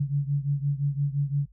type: beating tone pair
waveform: sine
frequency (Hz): 140.3 / 146.1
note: C#3 / D3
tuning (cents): +21 / -9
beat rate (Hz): 5.8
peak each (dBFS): -25 / -28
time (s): 0-1.46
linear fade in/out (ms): 10
effects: noise-tail reverb RT60 0.1 s tail -23 dB re dry + added 50 Hz sine -52 dBFS peak until 1.52 s